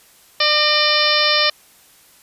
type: harmonic tone with a mistuned harmonic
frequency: 598 Hz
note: D5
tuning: 31 cents sharp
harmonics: 1 / 2 / 3 / 4 / 5 / 6 / 7 / 8 / 9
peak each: -22 / -22 / -22 / -22 / -22 / -22 / -22 / -22 / -22 dBFS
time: 0.4-1.5 s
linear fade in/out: 5 ms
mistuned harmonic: 3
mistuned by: +39 cents
effects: white hiss -50 dBFS RMS until 2.22 s + resampled to 32000 Hz

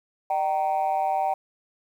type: tone with amplitude modulation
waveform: sine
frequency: 770 Hz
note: G5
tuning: 31 cents flat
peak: -16 dBFS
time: 0.3-1.34 s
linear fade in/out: 5 ms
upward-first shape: sine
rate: 161 Hz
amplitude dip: 95%
effects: tanh soft clip ceiling -16 dBFS + 9-bit

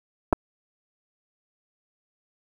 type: clicks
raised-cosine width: 1 ms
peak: -6 dBFS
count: 2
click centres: 0.327 / 0.33 s
effects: 7-bit

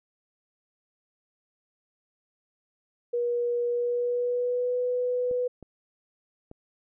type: tone with pitch glide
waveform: sine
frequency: 480 to 495.5 Hz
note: B4 to B4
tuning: -49 to +6 cents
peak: -24 dBFS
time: 3.13-5.48 s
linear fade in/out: 10 ms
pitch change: +55 cents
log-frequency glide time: 3.67-4.76 s
type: clicks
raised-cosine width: 2 ms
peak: -30 dBFS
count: 3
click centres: 5.312 / 5.627 / 6.514 s
effects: none

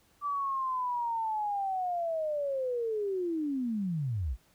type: linear sweep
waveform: sine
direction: down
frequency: 1168 to 50.2 Hz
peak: -29 dBFS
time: 0.21-4.37 s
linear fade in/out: 50 ms
effects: pink hiss -66 dBFS RMS until 4.54 s

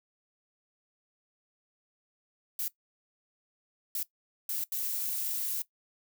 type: noise bursts at uneven times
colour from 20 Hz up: violet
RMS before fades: -33 dBFS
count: 4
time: 2.59-2.68 / 3.95-4.03 / 4.49-4.64 / 4.72-5.62 s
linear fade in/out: 2 ms
effects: noise-tail reverb RT60 0.1 s tail -18 dB re dry

